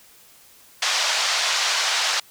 white band-pass noise, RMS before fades -22 dBFS, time 0.82-2.2 s, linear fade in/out 5 ms, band 650 to 6000 Hz, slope 24 dB/octave, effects white hiss -51 dBFS RMS until 2.3 s

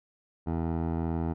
15% pulse tone with low-pass filter, 82.41 Hz, E2, in tune, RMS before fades -30 dBFS, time 0.46-1.34 s, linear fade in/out 20 ms, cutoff 810 Hz, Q 0.99, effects none

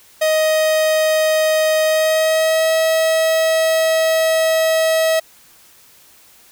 45% pulse tone with pitch glide, 627 to 642.8 Hz, D#5 to E5, +13 to -44 cents, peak -13 dBFS, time 0.21-5.2 s, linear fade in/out 10 ms, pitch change +43 cents, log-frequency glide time 1.84-2.72 s, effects white hiss -48 dBFS RMS until 6.51 s

